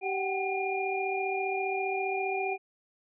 sine tone cluster, 388 / 748 / 783 / 2413 Hz, G4 / F#5 / G5 / D7, -18 / +19 / -2 / +46 cents, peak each -32 / -33 / -38 / -34 dBFS, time 0.01-2.58 s, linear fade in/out 50 ms, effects none

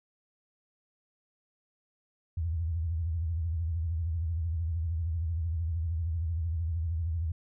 sine tone with vibrato, 82.41 Hz, E2, in tune, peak -28 dBFS, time 2.37-7.32 s, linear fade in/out 5 ms, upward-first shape sine, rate 13 Hz, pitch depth 120 cents each way, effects none

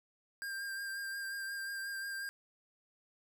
square tone with vibrato, 1595 Hz, G6, 30 cents sharp, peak -39 dBFS, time 0.42-2.29 s, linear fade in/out 0 ms, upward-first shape sine, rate 5.6 Hz, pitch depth 22 cents each way, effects none

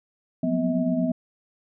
sine tone cluster, 176.9 / 185.4 / 232.2 / 250.2 / 641 Hz, F3 / F#3 / A#3 / B3 / E5, +23 / +4 / -7 / +23 / -49 cents, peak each -28 / -32 / -32 / -23 / -29 dBFS, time 0.43-1.12 s, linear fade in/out 5 ms, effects none

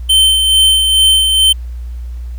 square tone with tremolo, 3094 Hz, G7, 23 cents flat, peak -6 dBFS, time 0.09-1.53 s, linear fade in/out 10 ms, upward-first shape sine, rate 2.3 Hz, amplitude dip 40%, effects added 60 Hz sine -21 dBFS peak until 2.38 s + pink hiss -50 dBFS RMS until 2.38 s

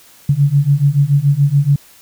sine beating tone pair, 138.59 / 145.59 Hz, C#3 / D3, 0 / -15 cents, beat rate 7 Hz, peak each -13 / -12 dBFS, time 0.29-1.76 s, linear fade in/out 5 ms, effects white hiss -45 dBFS RMS until 2.01 s

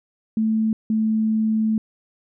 sine tone pair in turn, 220 / 219 Hz, A3 / A3, 0 / -8 cents, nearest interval unison, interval 8 cents, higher first, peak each -17 dBFS, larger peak neither, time 0.37-0.73 / 0.9-1.78 s, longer second, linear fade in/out 2 ms, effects none

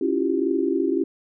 sine tone cluster, 274 / 325.8 / 349.7 / 391.3 Hz, C#4 / E4 / F4 / G4, -20 / -20 / +2 / -3 cents, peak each -25 dBFS, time 0.01-1.04 s, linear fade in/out 5 ms, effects none

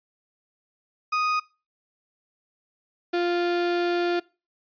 35% pulse tone pair in turn, 1244.5 / 349.2 Hz, D#6 / F4, 0 / 0 cents, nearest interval octave + minor seventh, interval 2200 cents, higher first, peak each -20 dBFS, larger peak neither, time 1.12-1.4 / 3.13-4.2 s, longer second, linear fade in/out 10 ms, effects noise-tail reverb RT60 0.3 s tail -22 dB re dry + resampled to 11025 Hz

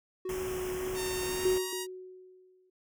triangle tone with vibrato, 370 Hz, F#4, in tune, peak -31 dBFS, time 0.25-1.73 s, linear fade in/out 5 ms, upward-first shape sine, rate 1.7 Hz, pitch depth 11 cents each way
pink band-stop noise, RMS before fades -41 dBFS, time 0.29-1.58 s, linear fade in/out 2 ms, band 3300 to 5200 Hz, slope 96 dB/octave
5% pulse tone with pitch glide, 911 to 949.7 Hz, A#5 to A#5, -40 to +32 cents, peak -24 dBFS, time 0.94-1.87 s, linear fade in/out 50 ms, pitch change +72 cents, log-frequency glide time 1.15-1.73 s
sine tone with exponential decay, 370 Hz, F#4, in tune, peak -25 dBFS, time 1.45-2.7 s, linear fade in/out 5 ms, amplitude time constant 270 ms
effects none

